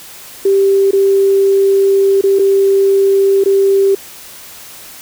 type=tone with dropouts; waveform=sine; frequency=392 Hz; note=G4; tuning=in tune; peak=-7 dBFS; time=0.45-3.95 s; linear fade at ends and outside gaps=5 ms; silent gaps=0.91-0.931 / 2.212-2.237 / 2.389-2.393 / 3.439-3.458 s; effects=white hiss -34 dBFS RMS until 5.01 s